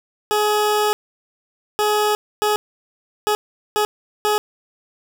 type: tone bursts at uneven times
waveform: 20% pulse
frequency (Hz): 421.1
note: G#4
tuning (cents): +24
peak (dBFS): -11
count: 6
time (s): 0.31-0.93 / 1.79-2.15 / 2.42-2.56 / 3.27-3.35 / 3.76-3.85 / 4.25-4.38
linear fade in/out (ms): 0
effects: none